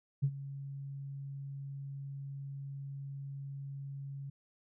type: tone with ADSR envelope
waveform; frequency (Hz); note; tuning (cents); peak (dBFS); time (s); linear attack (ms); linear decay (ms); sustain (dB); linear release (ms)
sine; 138.59; C#3; 0; -24; 0.22-4.3; 20; 61; -16; 6
effects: tanh soft clip ceiling -20 dBFS